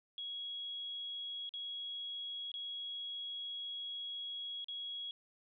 sine tone with dropouts, 3322 Hz, G#7, in tune, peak -40 dBFS, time 0.18-5.11 s, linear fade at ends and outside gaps 1 ms, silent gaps 1.492-1.538 / 2.517-2.54 / 4.644-4.684 s, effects none

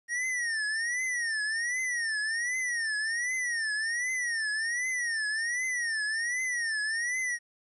square tone with vibrato, 1864.7 Hz, A#6, in tune, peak -29 dBFS, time 0.08-7.39 s, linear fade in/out 50 ms, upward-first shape triangle, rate 1.3 Hz, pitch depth 180 cents each way, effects resampled to 24000 Hz + 11-bit

